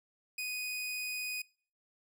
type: tone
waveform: sawtooth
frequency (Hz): 2489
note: D#7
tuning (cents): 0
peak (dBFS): -32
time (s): 0.38-1.42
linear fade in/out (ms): 5
effects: noise-tail reverb RT60 0.5 s tail -25 dB re dry